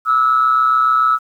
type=tone with amplitude modulation; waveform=sine; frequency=1300 Hz; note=E6; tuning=24 cents flat; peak=-7 dBFS; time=0.05-1.19 s; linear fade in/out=50 ms; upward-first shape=sine; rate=127 Hz; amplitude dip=65%; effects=tanh soft clip ceiling -4 dBFS + 8-bit